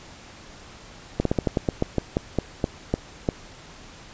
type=slowing click train; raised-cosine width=2 ms; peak=-7 dBFS; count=14; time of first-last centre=1.2-3.288 s; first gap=53 ms; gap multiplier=1.17; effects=pink hiss -45 dBFS RMS until 4.13 s + resampled to 16000 Hz